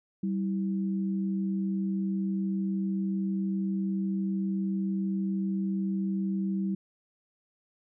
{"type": "tone pair together", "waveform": "sine", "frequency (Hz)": [193.7, 325.8], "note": ["G3", "E4"], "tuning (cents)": [-20, -20], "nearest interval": "major sixth", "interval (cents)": 900, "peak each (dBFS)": [-27, -37], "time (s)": [0.23, 6.75], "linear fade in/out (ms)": 5, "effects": []}